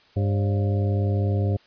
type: harmonic tone with a mistuned harmonic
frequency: 100 Hz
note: G2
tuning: 35 cents sharp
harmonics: 1 / 2 / 3 / 4 / 5 / 6 / 7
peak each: -20 / -31 / -34 / -33 / -34 / -41 / -39 dBFS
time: 0.16-1.57 s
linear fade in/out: 10 ms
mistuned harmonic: 5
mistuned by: +120 cents
effects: white hiss -56 dBFS RMS until 1.66 s + resampled to 11025 Hz